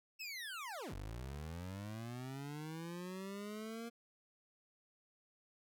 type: linear two-way sweep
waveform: 25% pulse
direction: down then up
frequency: 2673 to 45.42 to 235.1 Hz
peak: -40 dBFS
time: 0.19-3.9 s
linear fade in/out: 20 ms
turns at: 0.94 s
effects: none